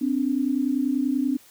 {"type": "tone pair together", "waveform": "sine", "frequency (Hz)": [258.4, 288.7], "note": ["C4", "D4"], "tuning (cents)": [-21, -30], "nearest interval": "major second", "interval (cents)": 191, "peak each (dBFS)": [-23, -24], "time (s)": [0.01, 1.37], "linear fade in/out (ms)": 10, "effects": ["white hiss -53 dBFS RMS until 1.5 s"]}